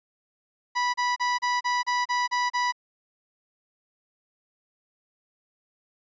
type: tone bursts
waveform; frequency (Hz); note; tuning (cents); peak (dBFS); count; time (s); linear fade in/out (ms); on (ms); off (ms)
30% pulse; 982; B5; -10; -20; 9; 0.75-2.724; 20; 190; 33
effects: resampled to 16000 Hz